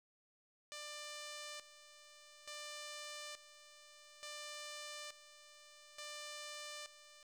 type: tone with tremolo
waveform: 5% pulse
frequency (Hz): 594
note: D5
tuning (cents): +20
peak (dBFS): -35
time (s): 0.72-7.23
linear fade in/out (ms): 0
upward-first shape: square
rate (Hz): 0.57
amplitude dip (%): 75
effects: low-pass 12000 Hz 12 dB/octave + 12-bit